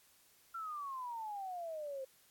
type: exponential sweep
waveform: sine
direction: down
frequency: 1373 to 520 Hz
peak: -40 dBFS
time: 0.54-2.05 s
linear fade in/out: 10 ms
effects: white hiss -67 dBFS RMS until 2.3 s + AAC 64 kbps